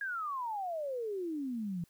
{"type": "exponential sweep", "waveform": "sine", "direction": "down", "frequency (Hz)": [1661.2, 164.81], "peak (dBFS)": -34, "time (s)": [0.01, 1.84], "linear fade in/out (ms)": 2, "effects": ["white hiss -69 dBFS RMS until 1.89 s"]}